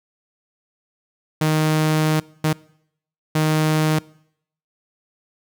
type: tone bursts at uneven times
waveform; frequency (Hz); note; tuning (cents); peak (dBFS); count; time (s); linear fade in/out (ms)
sawtooth; 155.56; D#3; 0; -12; 3; 1.41-2.2 / 2.44-2.53 / 3.35-3.99; 5
effects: noise-tail reverb RT60 0.7 s tail -23 dB re dry